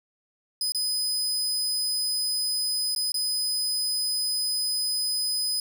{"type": "tone with dropouts", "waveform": "sawtooth", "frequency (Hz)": 5010, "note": "D#8", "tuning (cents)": 11, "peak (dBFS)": -22, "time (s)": [0.61, 5.6], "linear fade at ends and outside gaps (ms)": 2, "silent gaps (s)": [[0.721, 0.747], [2.95, 2.961], [3.12, 3.142]], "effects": []}